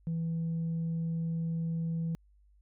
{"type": "tone", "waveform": "sine", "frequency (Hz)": 164.81, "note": "E3", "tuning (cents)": 0, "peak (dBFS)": -28, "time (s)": [0.07, 2.15], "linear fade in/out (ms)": 0, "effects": ["tanh soft clip ceiling -28 dBFS", "added 50 Hz sine -60 dBFS peak until 2.61 s"]}